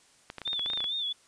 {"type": "clicks", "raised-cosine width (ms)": 0.3, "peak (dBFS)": -22, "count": 12, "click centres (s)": [0.301, 0.383, 0.417, 0.477, 0.531, 0.594, 0.661, 0.701, 0.734, 0.775, 0.805, 0.842]}
{"type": "tone with vibrato", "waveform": "sine", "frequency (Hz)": 3520, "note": "A7", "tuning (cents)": 0, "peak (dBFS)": -29, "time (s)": [0.45, 1.13], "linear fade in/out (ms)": 10, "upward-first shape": "sine", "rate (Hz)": 4.4, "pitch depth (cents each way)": 78}
{"effects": ["white hiss -61 dBFS RMS until 1.27 s", "resampled to 22050 Hz"]}